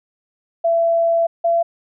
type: tone pair in turn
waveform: sine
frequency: 670 / 676.6 Hz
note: E5 / E5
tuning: +28 / +45 cents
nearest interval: unison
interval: 17 cents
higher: second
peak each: -13 dBFS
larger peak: neither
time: 0.64-1.27 / 1.44-1.63 s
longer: first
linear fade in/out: 10 ms
effects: none